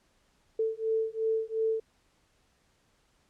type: beating tone pair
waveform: sine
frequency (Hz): 442.8 / 445.6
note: A4 / A4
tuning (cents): +11 / +22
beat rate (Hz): 2.8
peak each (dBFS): -30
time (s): 0.59-1.8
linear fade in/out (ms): 5
effects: pink hiss -69 dBFS RMS until 3.29 s + low-pass 9000 Hz 12 dB/octave